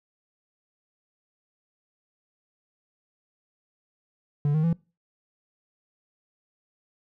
triangle tone with pitch steps, 145.4 / 155.84 / 167.02 Hz, D3 / D#3 / E3, -17 / +3 / +23 cents, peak -18 dBFS, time 4.45-4.729 s, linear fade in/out 2 ms, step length 93 ms, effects noise-tail reverb RT60 0.3 s tail -23 dB re dry

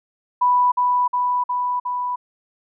sine tone with echo, 987.8 Hz, B5, in tune, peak -13 dBFS, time 0.41-0.72 s, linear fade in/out 10 ms, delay 360 ms, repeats 4, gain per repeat -2 dB, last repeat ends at 2.16 s, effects none

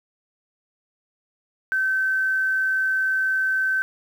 sine tone, 1539 Hz, G6, 32 cents flat, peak -19 dBFS, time 1.72-3.82 s, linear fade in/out 0 ms, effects 8-bit

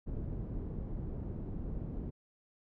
pink low-pass noise, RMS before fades -39 dBFS, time 0.06-2.11 s, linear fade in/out 20 ms, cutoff 290 Hz, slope 12 dB/octave, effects none

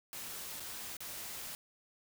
white noise with dropouts, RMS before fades -44 dBFS, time 0.13-1.55 s, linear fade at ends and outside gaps 0 ms, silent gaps 0.598-0.603 / 0.968-1.005 s, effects none

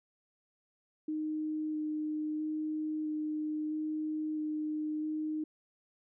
sine tone with vibrato, 307.5 Hz, D#4, 20 cents flat, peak -32 dBFS, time 1.08-5.44 s, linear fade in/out 5 ms, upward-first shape square, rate 0.76 Hz, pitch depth 8 cents each way, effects none

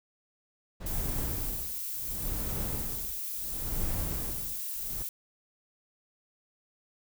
brown noise with tremolo, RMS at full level -32 dBFS, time 0.8-5.03 s, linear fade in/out 10 ms, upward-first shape sine, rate 0.71 Hz, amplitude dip 100%
violet noise, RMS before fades -36 dBFS, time 0.86-5.09 s, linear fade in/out 2 ms
effects none

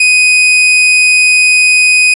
40% pulse tone, 2496 Hz, D#7, 5 cents sharp, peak -4 dBFS, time 0-2.14 s, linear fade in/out 5 ms, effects resampled to 24000 Hz + 7-bit

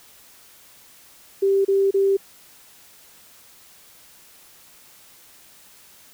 sine tone bursts, 392 Hz, G4, in tune, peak -15 dBFS, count 3, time 1.42-2.17 s, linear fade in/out 10 ms, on 230 ms, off 30 ms, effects white hiss -50 dBFS RMS until 6.13 s

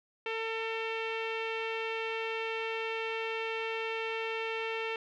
sawtooth tone with low-pass filter, 449 Hz, A4, 35 cents sharp, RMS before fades -35 dBFS, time 0.26-4.96 s, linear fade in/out 2 ms, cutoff 2700 Hz, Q 3.8, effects none

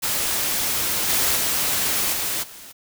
white noise with level steps, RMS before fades -23 / -20 / -22 / -25 / -41 dBFS, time 0.02-2.73 s, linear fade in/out 20 ms, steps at 1.08 / 1.35 / 2.12 / 2.42 s, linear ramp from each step 20 ms, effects none

